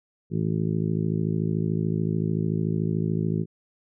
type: harmonic tone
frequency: 53.6 Hz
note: A1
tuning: 45 cents flat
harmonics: 2 / 3 / 4 / 5 / 6 / 7 / 8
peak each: -30 / -25 / -30 / -38 / -35 / -33 / -39 dBFS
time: 0.3-3.46 s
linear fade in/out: 50 ms
effects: none